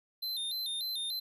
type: tone with vibrato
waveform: square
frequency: 3853 Hz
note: B7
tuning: 44 cents flat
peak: -34 dBFS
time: 0.22-1.2 s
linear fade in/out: 10 ms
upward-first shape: square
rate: 3.4 Hz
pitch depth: 98 cents each way
effects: none